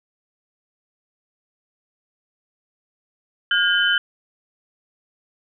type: tone cluster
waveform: sine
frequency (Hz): 1432 / 1614 / 3044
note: F6 / G#6 / F#7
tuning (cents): +43 / -50 / +48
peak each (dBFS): -20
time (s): 3.51-3.98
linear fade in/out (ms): 2
effects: none